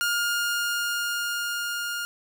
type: tone with level ramp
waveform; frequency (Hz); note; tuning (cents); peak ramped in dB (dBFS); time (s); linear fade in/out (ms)
sawtooth; 1415; F6; +22; -19 to -25; 0.01-2.05; 0
effects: none